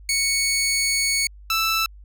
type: tone pair in turn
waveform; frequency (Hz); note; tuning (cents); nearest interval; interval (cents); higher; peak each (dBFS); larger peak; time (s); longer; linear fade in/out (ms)
15% pulse; 2220 / 1322.5; C#7 / E6; +2 / +5; major sixth; 897; first; -13; neither; 0.09-1.27 / 1.5-1.86; first; 2
effects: added 50 Hz sine -41 dBFS peak until 2.04 s